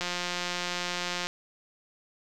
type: click train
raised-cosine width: 0.2 ms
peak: -14 dBFS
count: 224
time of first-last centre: 0.01-1.27 s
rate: 177 Hz
effects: none